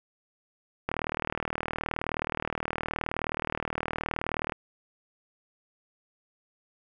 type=click train; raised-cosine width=0.5 ms; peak=-14 dBFS; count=143; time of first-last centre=0.89-4.522 s; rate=39.1 Hz; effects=none